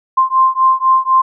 sine beating tone pair, 1046.5 / 1050.5 Hz, C6 / C6, 0 / +7 cents, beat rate 4 Hz, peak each -12 dBFS, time 0.17-1.22 s, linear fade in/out 10 ms, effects none

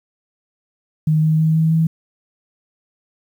sine tone with pitch steps, 155.56 / 157.1 / 158.65 / 160.21 / 161.79 Hz, D#3 / D#3 / D#3 / E3 / E3, 0 / +17 / +34 / -49 / -32 cents, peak -12 dBFS, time 1.07-1.87 s, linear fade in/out 5 ms, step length 160 ms, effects 8-bit

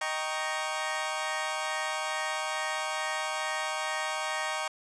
20% pulse chord, Eb dominant seventh, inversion none, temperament equal with one note detuned, 622.3 / 780.8 / 932.3 / 1108.7 Hz, Eb5 / G5 / Bb5 / Db6, 0 / -7 / 0 / 0 cents, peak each -31 dBFS, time 0.01-4.68 s, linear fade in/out 5 ms, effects resampled to 22050 Hz

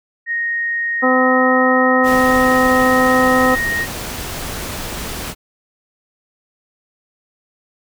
sine tone, 1864.7 Hz, A#6, in tune, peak -17 dBFS, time 0.26-3.87 s, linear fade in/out 50 ms
harmonic tone, 255.9 Hz, C4, 38 cents flat, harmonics 1 / 2 / 3 / 4 / 5, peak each -16 / -16 / -20 / -22 / -18 dBFS, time 1.02-3.56 s, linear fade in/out 20 ms
pink noise, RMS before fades -26 dBFS, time 2.03-5.35 s, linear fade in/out 50 ms
effects none

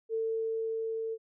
sine tone with level ramp, 448.1 Hz, A4, 32 cents sharp, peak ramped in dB -28 to -32 dBFS, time 0.09-1.18 s, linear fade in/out 50 ms, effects none

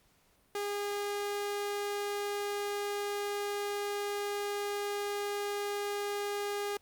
sawtooth tone, 408 Hz, G#4, 31 cents flat, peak -29 dBFS, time 0.55-6.77 s, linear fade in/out 2 ms, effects pink hiss -68 dBFS RMS until 6.81 s + Opus 48 kbps

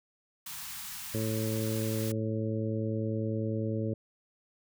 white band-stop noise, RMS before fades -41 dBFS, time 0.46-2.12 s, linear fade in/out 5 ms, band 220 to 820 Hz, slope 48 dB/octave
harmonic tone, 110 Hz, A2, in tune, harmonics 1 / 2 / 3 / 4 / 5, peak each -32 / -35 / -37 / -38 / -39 dBFS, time 1.14-3.94 s, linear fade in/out 5 ms
effects none

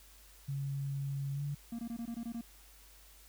sine tone with pitch glide, 138.59 to 143.73 Hz, C#3 to D3, 0 to -37 cents, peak -34 dBFS, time 0.48-1.55 s, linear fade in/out 10 ms, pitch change +63 cents, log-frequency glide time 1.33-1.42 s
triangle tone bursts, 232.9 Hz, A#3, 1 cent flat, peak -35 dBFS, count 8, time 1.72-2.412 s, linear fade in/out 5 ms, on 69 ms, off 20 ms
effects added 50 Hz sine -59 dBFS peak until 3.28 s + white hiss -60 dBFS RMS until 3.28 s

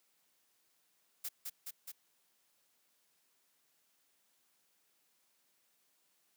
blue noise with echo, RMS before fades -40 dBFS, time 1.24-1.29 s, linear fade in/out 10 ms, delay 210 ms, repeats 3, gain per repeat -2 dB, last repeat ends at 1.92 s, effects white hiss -75 dBFS RMS until 6.36 s + high-pass 150 Hz 12 dB/octave

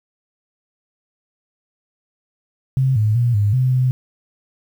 sine tone with pitch steps, 132.2 / 107.3 / 120 / 102.8 / 128.6 / 127.8 Hz, C3 / A2 / B2 / G#2 / C3 / C3, +18 / -43 / -49 / -17 / -30 / -40 cents, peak -13 dBFS, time 2.77-3.91 s, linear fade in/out 0 ms, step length 190 ms, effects 8-bit

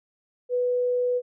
sine tone, 493.9 Hz, B4, in tune, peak -21 dBFS, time 0.49-1.22 s, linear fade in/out 50 ms, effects none

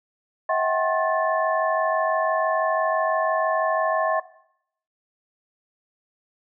sine tone cluster, 642 / 735 / 781 / 1072 / 1752 Hz, E5 / F#5 / G5 / C6 / A6, -46 / -12 / -7 / +42 / -8 cents, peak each -23 / -27 / -31 / -24 / -30 dBFS, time 0.49-4.2 s, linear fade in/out 5 ms, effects noise-tail reverb RT60 0.7 s tail -17 dB re dry

